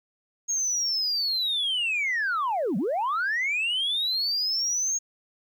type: linear two-way sweep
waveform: sine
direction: down then up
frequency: 6590 to 164.81 to 6590 Hz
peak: -22 dBFS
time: 0.48-4.99 s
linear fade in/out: 20 ms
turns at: 2.77 s
effects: tanh soft clip ceiling -21 dBFS + 10-bit